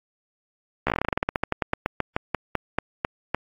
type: slowing click train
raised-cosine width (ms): 0.5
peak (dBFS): -7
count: 27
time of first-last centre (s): 0.87-3.346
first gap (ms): 14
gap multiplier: 1.13
effects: AAC 32 kbps